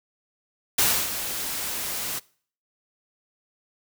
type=noise with ADSR envelope; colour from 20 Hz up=white; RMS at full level=-19 dBFS; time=0.78-2.2 s; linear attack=8 ms; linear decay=290 ms; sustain=-11 dB; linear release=22 ms; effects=noise-tail reverb RT60 0.5 s tail -23 dB re dry